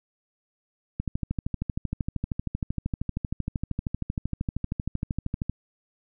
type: click train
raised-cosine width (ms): 5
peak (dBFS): -15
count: 59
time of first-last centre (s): 1-5.496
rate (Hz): 12.9
effects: none